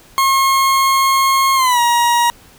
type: tone with pitch glide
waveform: 40% pulse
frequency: 1079 to 950.2 Hz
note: C#6 to A#5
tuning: -47 to +33 cents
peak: -10 dBFS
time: 0.18-2.3 s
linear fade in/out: 0 ms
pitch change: -220 cents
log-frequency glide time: 1.55-1.8 s
effects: pink hiss -45 dBFS RMS until 2.58 s